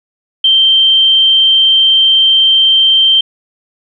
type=tone; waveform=sine; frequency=3136 Hz; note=G7; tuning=in tune; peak=-5 dBFS; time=0.44-3.21 s; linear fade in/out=5 ms; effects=none